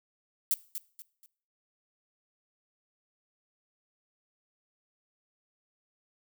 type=noise with echo; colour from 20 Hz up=violet; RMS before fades=-26 dBFS; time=0.51-0.54 s; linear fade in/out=0 ms; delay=240 ms; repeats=3; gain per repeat=-10 dB; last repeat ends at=1.26 s; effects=noise-tail reverb RT60 0.5 s tail -20 dB re dry